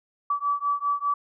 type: beating tone pair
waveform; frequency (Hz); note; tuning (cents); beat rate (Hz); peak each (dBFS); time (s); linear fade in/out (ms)
sine; 1148 / 1153; D6 / D6; -40 / -32; 5; -26; 0.3-1.14; 5
effects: none